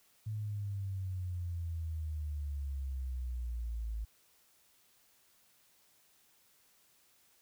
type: exponential sweep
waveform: sine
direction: down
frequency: 108.9 to 53.7 Hz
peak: -35 dBFS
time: 0.26-4.05 s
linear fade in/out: 10 ms
effects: white hiss -68 dBFS RMS until 7.41 s